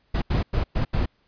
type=noise bursts at uneven times; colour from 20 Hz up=brown; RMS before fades=-22 dBFS; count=5; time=0.14-0.22 / 0.3-0.43 / 0.53-0.64 / 0.75-0.85 / 0.93-1.06 s; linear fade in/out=10 ms; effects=pink hiss -66 dBFS RMS until 1.27 s + resampled to 11025 Hz